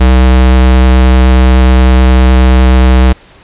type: tone with vibrato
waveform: square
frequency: 63.8 Hz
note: C2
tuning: 43 cents flat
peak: -3 dBFS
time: 0-3.13 s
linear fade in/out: 10 ms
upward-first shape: triangle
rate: 9.6 Hz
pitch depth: 9 cents each way
effects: pink hiss -39 dBFS RMS until 3.43 s + resampled to 8000 Hz